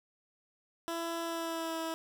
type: tone with pitch glide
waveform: 15% pulse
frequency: 334.3 to 325.5 Hz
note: E4 to E4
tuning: +24 to -22 cents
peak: -28 dBFS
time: 0.88-1.94 s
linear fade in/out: 0 ms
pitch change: -46 cents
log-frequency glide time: 1.23-1.78 s
effects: none